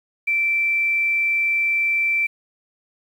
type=tone; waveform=sine; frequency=2338 Hz; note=D7; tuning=8 cents flat; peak=-17 dBFS; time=0.27-2.27 s; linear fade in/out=10 ms; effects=8-bit